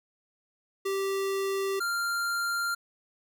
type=tone pair in turn; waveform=square; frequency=390.3 / 1390.9 Hz; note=G4 / F6; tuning=-8 / -7 cents; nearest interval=octave + minor seventh; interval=2201 cents; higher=second; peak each=-28 dBFS; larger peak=neither; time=0.85-1.8 / 1.8-2.75 s; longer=neither; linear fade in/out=10 ms; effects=none